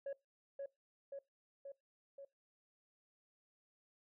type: tone with echo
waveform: sine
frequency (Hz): 554.4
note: C#5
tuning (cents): 0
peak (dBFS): -37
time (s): 0.06-0.13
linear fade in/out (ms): 5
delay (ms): 530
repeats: 4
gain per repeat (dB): -3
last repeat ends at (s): 2.25
effects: noise-tail reverb RT60 0.2 s tail -22 dB re dry + tanh soft clip ceiling -39 dBFS